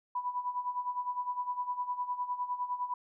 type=tone with tremolo; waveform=sine; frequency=988 Hz; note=B5; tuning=in tune; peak=-29 dBFS; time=0.15-2.94 s; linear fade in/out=5 ms; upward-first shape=sine; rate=9.8 Hz; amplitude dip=75%; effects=none